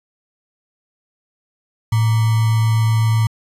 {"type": "tone with sample-and-hold", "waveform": "sine", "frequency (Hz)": 111.5, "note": "A2", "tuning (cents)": 23, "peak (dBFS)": -12, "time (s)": [1.92, 3.27], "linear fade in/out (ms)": 5, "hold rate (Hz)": 1050, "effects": ["resampled to 32000 Hz"]}